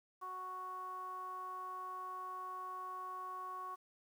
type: tone with low-pass filter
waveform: 15% pulse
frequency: 370 Hz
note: F#4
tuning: in tune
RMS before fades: -45 dBFS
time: 0.21-3.76 s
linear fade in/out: 20 ms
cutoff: 1100 Hz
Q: 7.9
effects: 11-bit